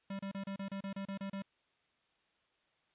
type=tone bursts; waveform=square; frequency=196 Hz; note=G3; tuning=in tune; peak=-39 dBFS; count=11; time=0.1-1.422 s; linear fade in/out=5 ms; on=92 ms; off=31 ms; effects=white hiss -75 dBFS RMS until 2.94 s + resampled to 8000 Hz